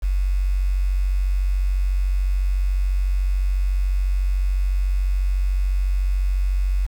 sine tone with quantisation, 46.96 Hz, F#1, 26 cents sharp, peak -17 dBFS, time 0.02-6.87 s, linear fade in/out 20 ms, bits 7, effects none

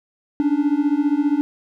triangle beating tone pair, 283.5 / 298.5 Hz, C#4 / D4, +39 / +28 cents, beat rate 15 Hz, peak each -17 dBFS, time 0.4-1.41 s, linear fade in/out 0 ms, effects none

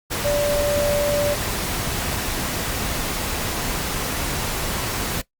sine tone in noise, 582 Hz, D5, 16 cents flat, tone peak -18 dBFS, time 0.24-1.35 s, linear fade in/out 20 ms, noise pink, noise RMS -25 dBFS, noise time 0.1-5.22 s, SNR +4 dB, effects noise-tail reverb RT60 0.1 s tail -17 dB re dry + Opus 48 kbps

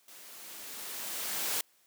white noise with level ramp, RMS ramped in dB -52 to -31 dBFS, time 0.08-1.61 s, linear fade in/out 2 ms, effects white hiss -67 dBFS RMS until 1.86 s + high-pass 200 Hz 12 dB/octave

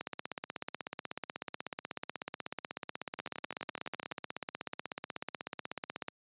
two click trains, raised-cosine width 0.3 ms, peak -21 / -23 dBFS, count 100 / 12, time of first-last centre 0.01-6.084 / 3.19-4.114 s, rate 16.3 / 11.9 Hz, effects high-pass 150 Hz 12 dB/octave + resampled to 8000 Hz

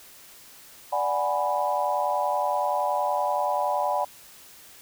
sine chord, G# half-diminished seventh, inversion second, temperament equal, 587.3 / 740 / 830.6 / 987.8 Hz, D5 / F#5 / G#5 / B5, 0 / 0 / 0 / 0 cents, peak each -28 dBFS, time 0.92-4.05 s, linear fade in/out 10 ms, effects white hiss -49 dBFS RMS until 4.81 s

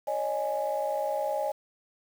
sine chord, C# suspended second, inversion none, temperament equal with one note detuned, 554.4 / 614 / 830.6 Hz, C#5 / D#5 / G#5, 0 / -23 / 0 cents, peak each -31 / -30 / -31 dBFS, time 0.07-1.52 s, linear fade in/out 10 ms, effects tanh soft clip ceiling -19 dBFS + 8-bit

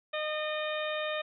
harmonic tone with a mistuned harmonic, 613 Hz, D#5, 26 cents flat, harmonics 1 / 2 / 3 / 4 / 5 / 6, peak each -33 / -39 / -39 / -40 / -44 / -41 dBFS, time 0.13-1.22 s, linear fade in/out 10 ms, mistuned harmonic 3, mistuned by -17 cents, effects none

